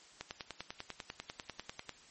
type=click train; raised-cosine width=0.2 ms; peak=-23 dBFS; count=18; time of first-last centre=0.21-1.893 s; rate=10.1 Hz; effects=white hiss -59 dBFS RMS until 2.1 s + MP3 32 kbps